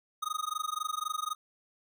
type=tone with amplitude modulation; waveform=square; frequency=1244.5 Hz; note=D#6; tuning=in tune; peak=-29 dBFS; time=0.22-1.35 s; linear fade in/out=10 ms; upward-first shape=sine; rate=23.9 Hz; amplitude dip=100%; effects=none